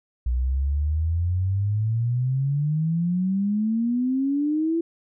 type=exponential sweep; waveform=sine; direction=up; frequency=59.7 to 337.4 Hz; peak=-20 dBFS; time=0.26-4.81 s; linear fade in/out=5 ms; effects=none